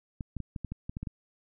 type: clicks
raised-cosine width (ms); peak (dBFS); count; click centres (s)
5; -23; 10; 0.208 / 0.367 / 0.403 / 0.562 / 0.647 / 0.72 / 0.895 / 0.969 / 1.03 / 1.072
effects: none